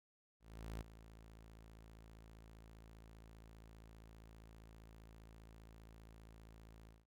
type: tone with ADSR envelope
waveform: sawtooth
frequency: 55.1 Hz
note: A1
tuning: 3 cents sharp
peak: -39 dBFS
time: 0.4-7.06 s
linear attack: 410 ms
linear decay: 7 ms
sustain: -14 dB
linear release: 190 ms
effects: none